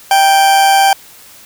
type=tone with amplitude modulation; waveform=40% pulse; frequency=784 Hz; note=G5; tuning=in tune; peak=-4 dBFS; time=0.11-0.93 s; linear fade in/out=2 ms; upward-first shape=sine; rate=157 Hz; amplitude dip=35%; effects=white hiss -39 dBFS RMS until 1.45 s